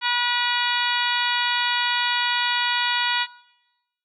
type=harmonic tone with a mistuned harmonic; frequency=484.6 Hz; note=B4; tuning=33 cents flat; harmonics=2 / 3 / 4 / 5 / 6 / 7 / 8 / 9; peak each=-25 / -27 / -28 / -29 / -30 / -30 / -31 / -32 dBFS; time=0.01-3.27 s; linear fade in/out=50 ms; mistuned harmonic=8; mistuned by=-30 cents; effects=noise-tail reverb RT60 0.9 s tail -19 dB re dry